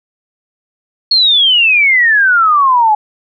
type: exponential sweep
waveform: sine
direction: down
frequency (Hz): 4365 to 830.6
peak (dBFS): -6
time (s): 1.11-2.95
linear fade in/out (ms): 5
effects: none